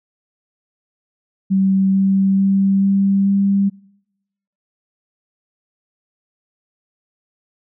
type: tone with pitch steps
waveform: sine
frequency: 192.4 / 193.74 / 195.09 / 196.44 / 197.81 Hz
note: G3 / G3 / G3 / G3 / G3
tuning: -32 / -20 / -8 / +4 / +16 cents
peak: -12 dBFS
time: 1.5-3.7 s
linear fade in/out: 20 ms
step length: 440 ms
effects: noise-tail reverb RT60 0.9 s tail -26 dB re dry